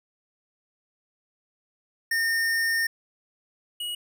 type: tone pair in turn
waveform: square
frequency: 1824 / 2905 Hz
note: A#6 / F#7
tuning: -38 / -32 cents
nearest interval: minor sixth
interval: 806 cents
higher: second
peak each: -23 / -30 dBFS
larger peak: first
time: 2.11-2.87 / 3.8-3.95 s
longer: first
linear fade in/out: 5 ms
effects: none